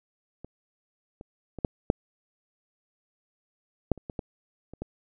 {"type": "clicks", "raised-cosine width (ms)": 2, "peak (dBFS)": [-27, -28, -24, -11, -6, -8, -30, -22, -18, -29, -20], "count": 11, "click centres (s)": [0.446, 1.211, 1.587, 1.648, 1.901, 3.917, 3.977, 4.098, 4.192, 4.736, 4.82], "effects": []}